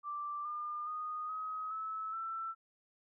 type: tone with pitch steps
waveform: sine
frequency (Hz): 1174.7 / 1204.9 / 1236 / 1267.8 / 1300.4 / 1333.9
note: D6 / D6 / D#6 / D#6 / E6 / E6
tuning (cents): 0 / +44 / -12 / +32 / -24 / +20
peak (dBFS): -37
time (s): 0.03-2.55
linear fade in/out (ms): 50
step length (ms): 420
effects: none